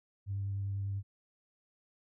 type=tone with vibrato; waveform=sine; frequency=99 Hz; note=G2; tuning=18 cents sharp; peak=-32 dBFS; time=0.26-1.03 s; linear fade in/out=50 ms; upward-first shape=square; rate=10 Hz; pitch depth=9 cents each way; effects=tanh soft clip ceiling -28 dBFS